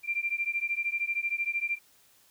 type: beating tone pair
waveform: sine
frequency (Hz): 2364 / 2377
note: D7 / D7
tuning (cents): +11 / +20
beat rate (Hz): 13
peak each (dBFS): -31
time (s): 0.03-1.79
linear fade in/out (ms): 50
effects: white hiss -62 dBFS RMS until 2.3 s